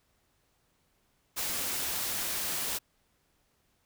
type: noise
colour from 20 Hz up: white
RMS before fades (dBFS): -33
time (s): 1.36-2.79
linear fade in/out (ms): 20
effects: pink hiss -72 dBFS RMS until 3.85 s